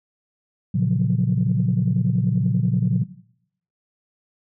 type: chord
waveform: sine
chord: Gb major seventh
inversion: first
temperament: equal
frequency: 116.54 / 138.59 / 174.61 / 185 Hz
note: Bb2 / Db3 / F3 / Gb3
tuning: 0 / 0 / 0 / 0 cents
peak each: -22 dBFS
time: 0.74-3.04 s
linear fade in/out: 10 ms
effects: noise-tail reverb RT60 0.7 s tail -17 dB re dry + tanh soft clip ceiling -9 dBFS